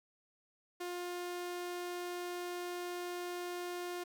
sawtooth tone, 354.1 Hz, F4, 24 cents sharp, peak -35 dBFS, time 0.8-4.04 s, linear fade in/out 10 ms, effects 11-bit

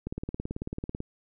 click train, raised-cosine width 3 ms, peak -20 dBFS, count 18, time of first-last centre 0.07-1.004 s, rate 18.2 Hz, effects none

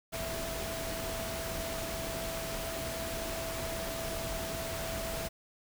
sine tone in noise, 659.3 Hz, E5, in tune, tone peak -39 dBFS, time 0.12-5.29 s, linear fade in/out 20 ms, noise pink, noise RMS -38 dBFS, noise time 0.12-5.29 s, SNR -4 dB, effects none

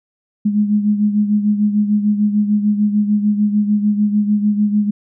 sine beating tone pair, 207.3 / 214 Hz, G#3 / A3, -3 / -48 cents, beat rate 6.7 Hz, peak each -13 / -20 dBFS, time 0.45-4.91 s, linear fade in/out 10 ms, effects none

